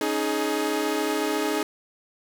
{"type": "chord", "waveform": "sawtooth", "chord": "C# suspended second", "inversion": "none", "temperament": "equal with one note detuned", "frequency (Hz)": [277.2, 311.1, 420.1], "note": ["C#4", "D#4", "G#4"], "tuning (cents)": [0, 0, 20], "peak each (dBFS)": [-27, -23, -23], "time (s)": [0.01, 1.63], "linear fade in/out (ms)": 2, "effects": []}